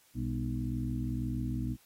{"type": "harmonic tone with a mistuned harmonic", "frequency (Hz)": 62, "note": "B1", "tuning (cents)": 7, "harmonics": [1, 2, 3, 4, 5], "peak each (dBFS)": [-37, -35, -42, -37, -41], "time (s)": [0.14, 1.77], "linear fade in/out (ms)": 50, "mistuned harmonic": 3, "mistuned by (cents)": 140, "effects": ["white hiss -64 dBFS RMS until 1.85 s", "AAC 48 kbps"]}